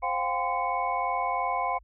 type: tone cluster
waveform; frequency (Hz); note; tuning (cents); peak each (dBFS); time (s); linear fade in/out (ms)
sine; 525 / 712 / 795 / 1028 / 2212; C5 / F5 / G5 / C6 / C#7; +6 / +33 / +24 / -31 / -4; -37 / -30 / -32 / -29 / -37; 0.02-1.79; 20
effects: added 50 Hz sine -53 dBFS peak until 1.83 s